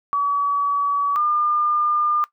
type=tone pair in turn; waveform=sine; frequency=1139 / 1204.4 Hz; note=C#6 / D6; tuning=+47 / +43 cents; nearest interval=minor second; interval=96 cents; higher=second; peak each=-17 dBFS; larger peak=neither; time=0.13-1.16 / 1.16-2.24 s; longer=second; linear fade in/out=0 ms; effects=noise-tail reverb RT60 0.1 s tail -17 dB re dry